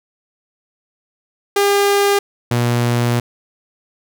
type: tone pair in turn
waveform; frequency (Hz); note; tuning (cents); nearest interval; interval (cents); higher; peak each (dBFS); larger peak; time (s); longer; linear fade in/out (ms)
sawtooth; 402.7 / 120.05; G4 / B2; +47 / -49; octave + major sixth; 2096; first; -8 / -10; first; 1.56-2.19 / 2.51-3.2; second; 5
effects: none